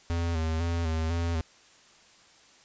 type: tone with vibrato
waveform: square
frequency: 82.41 Hz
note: E2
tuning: in tune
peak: -27 dBFS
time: 0.1-1.41 s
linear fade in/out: 0 ms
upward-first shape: square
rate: 2 Hz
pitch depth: 46 cents each way
effects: white hiss -57 dBFS RMS until 2.64 s + resampled to 16000 Hz